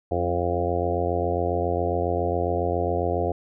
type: harmonic tone with a mistuned harmonic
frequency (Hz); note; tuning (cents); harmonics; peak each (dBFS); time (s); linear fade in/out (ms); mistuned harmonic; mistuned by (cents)
87.31; F2; 0; 1 / 2 / 3 / 4 / 5 / 6 / 7 / 8 / 9; -28 / -36 / -35 / -30 / -29 / -29 / -34 / -28 / -36; 0.11-3.32; 5; 3; +20
effects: none